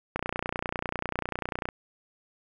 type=click train; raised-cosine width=0.5 ms; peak=-14 dBFS; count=47; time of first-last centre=0.16-1.688 s; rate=30.1 Hz; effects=9-bit